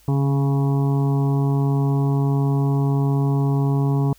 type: harmonic tone with a mistuned harmonic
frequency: 138.59 Hz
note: C#3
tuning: in tune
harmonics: 1 / 2 / 3 / 5 / 6 / 7 / 8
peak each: -17 / -25 / -29 / -36 / -36 / -36 / -40 dBFS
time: 0.08-4.13 s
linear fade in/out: 2 ms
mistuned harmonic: 1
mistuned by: +17 cents
effects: added 50 Hz sine -55 dBFS peak until 4.18 s + white hiss -55 dBFS RMS until 4.18 s